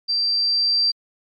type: tone with level ramp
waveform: sine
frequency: 4699 Hz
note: D8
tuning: in tune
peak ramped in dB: -18 to -15 dBFS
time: 0.08-0.92 s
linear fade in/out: 20 ms
effects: MP3 64 kbps